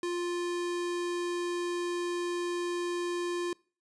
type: tone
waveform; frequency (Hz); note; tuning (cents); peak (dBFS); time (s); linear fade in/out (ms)
square; 350; F4; +4; -31; 0.03-3.53; 2
effects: noise-tail reverb RT60 0.4 s tail -25 dB re dry + resampled to 22050 Hz